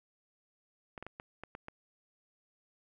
clicks, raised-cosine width 0.5 ms, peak -28 dBFS, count 7, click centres 0.978 / 1.026 / 1.066 / 1.199 / 1.436 / 1.551 / 1.684 s, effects 11-bit

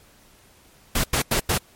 pink noise bursts, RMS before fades -21 dBFS, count 4, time 0.95-1.579 s, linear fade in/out 5 ms, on 89 ms, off 91 ms, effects pink hiss -54 dBFS RMS until 1.75 s + MP3 64 kbps

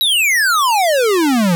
square exponential sweep, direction down, 3951 to 164.9 Hz, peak -12 dBFS, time 0.01-1.55 s, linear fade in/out 0 ms, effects none

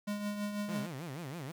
square tone with tremolo, 206.3 Hz, G#3, 11 cents flat, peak -33 dBFS, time 0.07-0.87 s, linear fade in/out 10 ms, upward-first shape triangle, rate 6.1 Hz, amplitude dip 55%
sawtooth tone with vibrato, 150.7 Hz, D3, 45 cents sharp, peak -36 dBFS, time 0.68-1.52 s, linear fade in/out 10 ms, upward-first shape sine, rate 6.2 Hz, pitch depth 280 cents each way
effects 10-bit

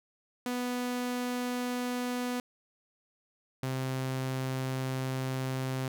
sawtooth tone pair in turn, 246.9 / 131.03 Hz, B3 / C3, 0 / +3 cents, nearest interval major seventh, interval 1097 cents, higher first, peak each -27 dBFS, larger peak neither, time 0.46-2.4 / 3.63-5.88 s, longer second, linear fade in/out 2 ms, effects none

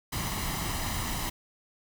pink noise with comb filter, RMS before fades -32 dBFS, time 0.12-1.3 s, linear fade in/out 10 ms, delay 1 ms, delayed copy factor +0.6, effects none

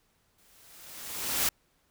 white noise with exponential growth, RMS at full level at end -25 dBFS, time 0.38-1.49 s, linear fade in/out 5 ms, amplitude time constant 240 ms, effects pink hiss -70 dBFS RMS until 1.9 s

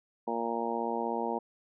harmonic tone, 116.4 Hz, A#2, 2 cents flat, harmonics 2 / 3 / 4 / 5 / 6 / 7 / 8, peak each -37 / -38 / -36 / -40 / -39 / -37 / -36 dBFS, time 0.27-1.39 s, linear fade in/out 10 ms, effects none

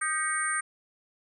sine tone cluster, 1236 / 1570 / 1908 / 2208 / 8750 Hz, D#6 / G6 / A#6 / C#7 / C#9, -12 / +2 / +40 / -7 / -24 cents, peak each -32 / -32 / -34 / -38 / -31 dBFS, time 0.01-0.61 s, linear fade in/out 10 ms, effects none

